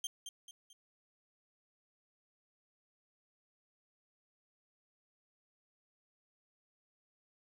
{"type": "tone with echo", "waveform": "25% pulse", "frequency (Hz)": 3167, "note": "G7", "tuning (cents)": 17, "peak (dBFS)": -33, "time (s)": [0.04, 0.07], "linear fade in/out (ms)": 2, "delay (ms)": 220, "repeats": 3, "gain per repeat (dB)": -7, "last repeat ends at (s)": 0.73, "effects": []}